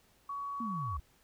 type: tone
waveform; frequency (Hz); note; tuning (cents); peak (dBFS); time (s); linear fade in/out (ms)
sine; 1125; C#6; +25; -36; 0.29-0.97; 5
type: linear sweep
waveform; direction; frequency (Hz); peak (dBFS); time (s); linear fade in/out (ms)
sine; down; 244.1 to 59.2; -36; 0.6-1; 5
effects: pink hiss -67 dBFS RMS until 1.23 s